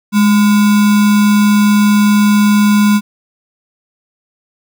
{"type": "tone with sample-and-hold", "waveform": "sine", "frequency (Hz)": 207.7, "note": "G#3", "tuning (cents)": 0, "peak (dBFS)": -6, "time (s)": [0.12, 3.01], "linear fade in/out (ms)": 50, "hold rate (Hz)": 1225, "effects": []}